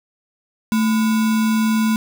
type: tone with sample-and-hold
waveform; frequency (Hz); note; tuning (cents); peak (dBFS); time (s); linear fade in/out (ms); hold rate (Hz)
sine; 220.3; A3; +2; -14; 0.72-1.96; 0; 1225
effects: none